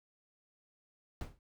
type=noise with exponential decay; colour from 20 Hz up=brown; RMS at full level=-35 dBFS; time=1.21-1.39 s; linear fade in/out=1 ms; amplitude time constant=39 ms; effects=none